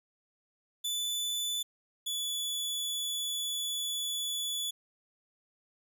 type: tone pair in turn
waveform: sawtooth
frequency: 3488 / 3436 Hz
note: A7 / A7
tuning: -16 / -42 cents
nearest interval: unison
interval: 26 cents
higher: first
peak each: -28 / -29 dBFS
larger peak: first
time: 0.84-1.63 / 2.06-4.71 s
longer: second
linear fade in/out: 10 ms
effects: none